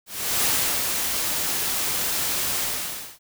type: noise with ADSR envelope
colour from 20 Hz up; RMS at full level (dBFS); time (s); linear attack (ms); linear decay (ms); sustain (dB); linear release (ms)
white; -21; 0.06-3.19; 370; 390; -4; 590
effects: none